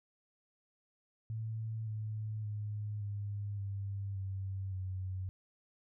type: tone with pitch steps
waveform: sine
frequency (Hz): 111 / 107.9 / 104.89 / 101.96 / 99.12 / 96.35 / 93.66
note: A2 / A2 / G#2 / G#2 / G2 / G2 / F#2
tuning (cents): +16 / -33 / +18 / -31 / +20 / -29 / +22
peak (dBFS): -36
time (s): 1.3-5.29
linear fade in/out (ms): 0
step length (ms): 570
effects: none